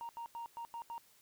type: tone bursts at uneven times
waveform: sine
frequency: 932.3 Hz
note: A#5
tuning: in tune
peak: -39 dBFS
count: 6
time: 0.01-0.09 / 0.17-0.26 / 0.35-0.46 / 0.57-0.65 / 0.74-0.82 / 0.9-0.98 s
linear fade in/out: 0 ms
effects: tanh soft clip ceiling -39 dBFS + white hiss -66 dBFS RMS until 1.21 s